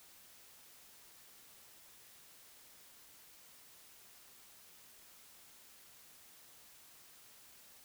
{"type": "silence", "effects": ["white hiss -60 dBFS RMS until 7.84 s"]}